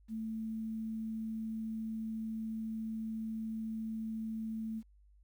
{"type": "tone with quantisation", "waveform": "sine", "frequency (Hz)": 221.5, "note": "A3", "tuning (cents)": 12, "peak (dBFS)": -36, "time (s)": [0.08, 4.83], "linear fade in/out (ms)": 50, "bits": 11, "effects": ["added 50 Hz sine -60 dBFS peak until 5.23 s"]}